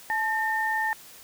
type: tone pair together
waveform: sine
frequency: 868 / 1814.4 Hz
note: A5 / A#6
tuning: -24 / -47 cents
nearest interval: octave + minor second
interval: 1277 cents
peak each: -27 / -26 dBFS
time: 0.1-0.93 s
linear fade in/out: 0 ms
effects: white hiss -48 dBFS RMS until 1.23 s